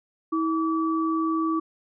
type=tone pair together; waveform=sine; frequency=322.9 / 1150 Hz; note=E4 / D6; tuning=-36 / -37 cents; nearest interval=octave + minor seventh; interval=2199 cents; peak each=-23 / -27 dBFS; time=0.32-1.6 s; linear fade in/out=10 ms; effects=none